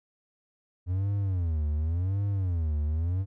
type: tone with vibrato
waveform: triangle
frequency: 86.9 Hz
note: F2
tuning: 8 cents flat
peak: -23 dBFS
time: 0.86-3.26 s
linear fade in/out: 50 ms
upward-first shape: sine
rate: 0.9 Hz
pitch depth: 260 cents each way
effects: none